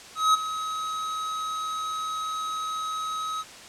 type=tone with ADSR envelope; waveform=square; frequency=1274 Hz; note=D#6; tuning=41 cents sharp; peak=-16 dBFS; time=0.15-3.44 s; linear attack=190 ms; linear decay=17 ms; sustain=-13 dB; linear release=38 ms; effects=white hiss -44 dBFS RMS until 3.68 s + low-pass 7000 Hz 12 dB/octave